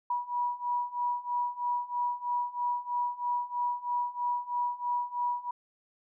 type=beating tone pair; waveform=sine; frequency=970 / 973.1 Hz; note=B5 / B5; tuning=-31 / -26 cents; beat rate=3.1 Hz; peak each=-33 / -31 dBFS; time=0.1-5.51 s; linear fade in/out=5 ms; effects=none